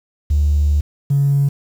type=tone pair in turn; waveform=triangle; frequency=73.42 / 140.45 Hz; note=D2 / C#3; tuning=0 / +23 cents; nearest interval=major seventh; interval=1123 cents; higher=second; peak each=-8 dBFS; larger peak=neither; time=0.3-0.81 / 1.1-1.49 s; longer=first; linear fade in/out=10 ms; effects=tanh soft clip ceiling -9 dBFS + 7-bit